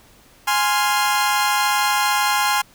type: chord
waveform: sawtooth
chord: F minor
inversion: first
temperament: equal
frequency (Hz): 830.6 / 1046.5 / 1396.9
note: Ab5 / C6 / F6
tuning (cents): 0 / 0 / 0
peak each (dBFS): -16 / -17 / -20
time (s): 0.47-2.62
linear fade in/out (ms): 10
effects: pink hiss -51 dBFS RMS until 2.74 s